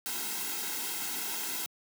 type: noise with comb filter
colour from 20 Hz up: white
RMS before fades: -35 dBFS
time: 0.06-1.66 s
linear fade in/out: 0 ms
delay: 1.7 ms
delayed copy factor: -0.85
effects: high-pass 200 Hz 12 dB/octave

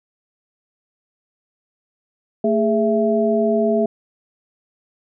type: tone cluster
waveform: sine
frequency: 223.6 / 415 / 663 Hz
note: A3 / G#4 / E5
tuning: +28 / -1 / +10 cents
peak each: -19 dBFS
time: 2.44-3.86 s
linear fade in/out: 5 ms
effects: none

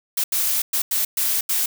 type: noise bursts at uneven times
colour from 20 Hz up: blue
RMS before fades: -21 dBFS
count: 6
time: 0.17-0.24 / 0.32-0.62 / 0.73-0.82 / 0.91-1.05 / 1.17-1.41 / 1.49-1.66 s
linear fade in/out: 5 ms
effects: none

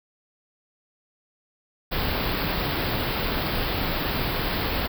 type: band-stop noise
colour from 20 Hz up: pink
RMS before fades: -26 dBFS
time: 1.91-4.88 s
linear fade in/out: 20 ms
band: 5000 to 13000 Hz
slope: 96 dB/octave
effects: none

